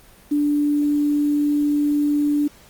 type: tone with quantisation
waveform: sine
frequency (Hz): 292.8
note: D4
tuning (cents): -5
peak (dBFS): -16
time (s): 0.31-2.48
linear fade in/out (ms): 10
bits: 7
effects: pink hiss -49 dBFS RMS until 2.69 s + Opus 24 kbps